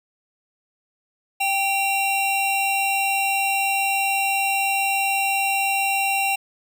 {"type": "tone pair together", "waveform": "square", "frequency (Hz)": [784, 2747], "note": ["G5", "F7"], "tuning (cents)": [0, -29], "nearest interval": "octave + minor seventh", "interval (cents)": 2171, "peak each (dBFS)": -23, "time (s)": [1.4, 6.36], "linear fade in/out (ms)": 10, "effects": []}